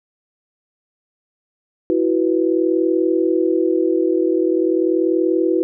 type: chord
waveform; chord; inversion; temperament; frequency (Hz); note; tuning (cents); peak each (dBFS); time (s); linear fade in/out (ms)
sine; E suspended second; none; equal; 329.6 / 370 / 493.9; E4 / F#4 / B4; 0 / 0 / 0; -17 / -18 / -22; 1.9-5.63; 0
effects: none